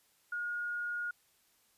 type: tone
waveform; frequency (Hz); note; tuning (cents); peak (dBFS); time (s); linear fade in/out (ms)
sine; 1434; F6; +45; -34; 0.32-1.11; 5
effects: white hiss -70 dBFS RMS until 1.77 s + resampled to 32000 Hz